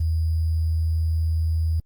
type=tone with sample-and-hold; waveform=sine; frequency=80.7 Hz; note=E2; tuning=36 cents flat; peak=-19 dBFS; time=0-1.8 s; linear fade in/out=5 ms; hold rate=4900 Hz; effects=Opus 24 kbps